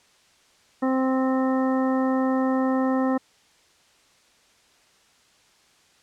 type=harmonic tone; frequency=261.6 Hz; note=C4; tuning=in tune; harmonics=1 / 2 / 3 / 4 / 5 / 7; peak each=-21 / -27 / -31 / -33 / -35 / -38 dBFS; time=0.82-3.18 s; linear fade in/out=10 ms; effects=white hiss -59 dBFS RMS until 6.02 s + low-pass 7000 Hz 12 dB/octave